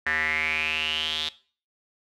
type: tone with band-pass filter sweep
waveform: square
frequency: 78.3 Hz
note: D#2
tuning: 11 cents sharp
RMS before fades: -27 dBFS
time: 0.06-1.29 s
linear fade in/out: 5 ms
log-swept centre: 1800 to 3600 Hz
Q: 8.2
effects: noise-tail reverb RT60 0.4 s tail -18 dB re dry